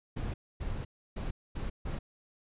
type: noise bursts at uneven times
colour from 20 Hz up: brown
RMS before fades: -35 dBFS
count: 5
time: 0.16-0.34 / 0.6-0.85 / 1.16-1.31 / 1.55-1.7 / 1.85-1.99 s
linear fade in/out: 10 ms
effects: resampled to 8000 Hz